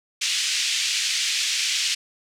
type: band-pass noise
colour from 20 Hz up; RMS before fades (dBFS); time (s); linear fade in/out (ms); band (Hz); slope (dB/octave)
pink; -24; 0.21-1.95; 10; 2400 to 7300; 24
effects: none